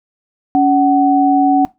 sine tone pair together, 280.9 / 749.9 Hz, C#4 / F#5, +23 / +23 cents, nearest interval octave + perfect fourth, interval 1700 cents, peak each -11 dBFS, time 0.55-1.65 s, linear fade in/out 0 ms, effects noise-tail reverb RT60 0.2 s tail -20 dB re dry

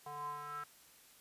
square tone with band-pass filter sweep, 146.9 Hz, D3, 1 cent sharp, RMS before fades -44 dBFS, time 0.06-0.64 s, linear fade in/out 5 ms, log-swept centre 870 to 1400 Hz, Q 9.1, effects white hiss -62 dBFS RMS until 1.2 s + resampled to 32000 Hz

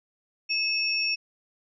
sine tone pair together, 2598 / 5494 Hz, E7 / F8, -26 / -29 cents, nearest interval octave + minor second, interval 1297 cents, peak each -26 / -27 dBFS, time 0.49-1.16 s, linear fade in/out 20 ms, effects none

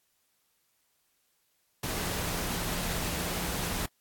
sine tone in noise, 174.61 Hz, F3, in tune, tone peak -40 dBFS, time 1.83-3.86 s, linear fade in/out 5 ms, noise pink, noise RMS -33 dBFS, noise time 1.83-3.86 s, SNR -10 dB, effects white hiss -73 dBFS RMS until 4 s + AAC 64 kbps

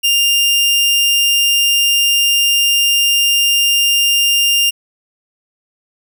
sawtooth tone, 2800 Hz, F7, 4 cents sharp, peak -7 dBFS, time 0.03-4.71 s, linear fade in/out 20 ms, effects none

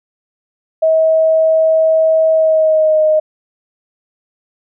sine tone with pitch glide, 640 to 620.3 Hz, D#5 to D#5, +49 to -5 cents, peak -8 dBFS, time 0.82-3.2 s, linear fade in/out 10 ms, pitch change -54 cents, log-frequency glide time 2.32-3.02 s, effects none

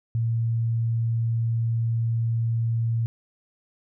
sine tone, 115 Hz, A#2, 23 cents flat, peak -21 dBFS, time 0.15-3.06 s, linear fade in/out 0 ms, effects none

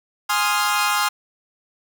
sawtooth chord, F minor seventh, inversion first, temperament equal, 830.6 / 1046.5 / 1244.5 / 1396.9 Hz, Ab5 / C6 / Eb6 / F6, 0 / 0 / 0 / 0 cents, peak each -20 dBFS, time 0.29-1.09 s, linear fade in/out 10 ms, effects none

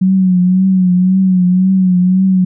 sine tone with vibrato, 185 Hz, F#3, in tune, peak -7 dBFS, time 0.01-2.45 s, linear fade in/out 10 ms, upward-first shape triangle, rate 1.9 Hz, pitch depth 62 cents each way, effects none

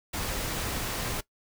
pink noise, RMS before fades -32 dBFS, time 0.13-1.21 s, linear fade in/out 10 ms, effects noise-tail reverb RT60 0.1 s tail -19 dB re dry

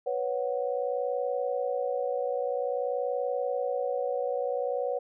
sine chord, B suspended second, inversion none, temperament equal, 493.9 / 554.4 / 740 Hz, B4 / C#5 / F#5, 0 / 0 / 0 cents, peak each -30 / -31 / -35 dBFS, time 0.06-4.99 s, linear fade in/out 10 ms, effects none

